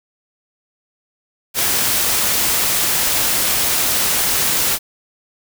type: noise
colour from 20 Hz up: white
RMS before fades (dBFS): -17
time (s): 1.54-4.79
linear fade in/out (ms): 50
effects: none